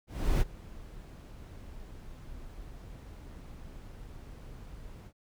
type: noise with ADSR envelope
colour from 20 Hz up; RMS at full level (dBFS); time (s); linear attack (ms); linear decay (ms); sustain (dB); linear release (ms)
brown; -25; 0.07-5.13; 340; 27; -21; 67
effects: none